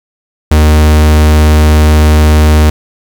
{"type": "tone", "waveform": "45% pulse", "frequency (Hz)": 76.5, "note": "D#2", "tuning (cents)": -29, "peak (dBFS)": -3, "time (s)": [0.51, 2.7], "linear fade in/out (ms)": 5, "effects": ["7-bit"]}